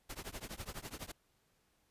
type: noise with tremolo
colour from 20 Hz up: pink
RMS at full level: -42 dBFS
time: 0.09-1.12 s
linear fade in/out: 10 ms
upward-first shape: triangle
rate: 12 Hz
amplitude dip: 100%
effects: pink hiss -75 dBFS RMS until 1.9 s + resampled to 32000 Hz